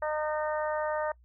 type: harmonic tone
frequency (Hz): 305.5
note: D#4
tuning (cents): -32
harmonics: 2 / 3 / 4 / 5 / 6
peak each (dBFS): -30 / -34 / -38 / -41 / -41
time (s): 0.02-1.12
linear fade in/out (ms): 5
effects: noise-tail reverb RT60 0.1 s tail -24 dB re dry + added 60 Hz sine -56 dBFS peak until 1.24 s